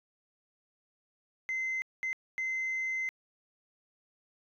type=tone bursts at uneven times; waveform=sine; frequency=2065 Hz; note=C7; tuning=23 cents flat; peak=-29 dBFS; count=3; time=1.49-1.82 / 2.03-2.13 / 2.38-3.09 s; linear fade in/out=0 ms; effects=tanh soft clip ceiling -28 dBFS